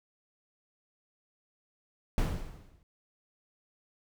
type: noise with exponential decay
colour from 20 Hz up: brown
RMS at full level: -25 dBFS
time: 2.18-2.83 s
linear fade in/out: 1 ms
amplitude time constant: 140 ms
effects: none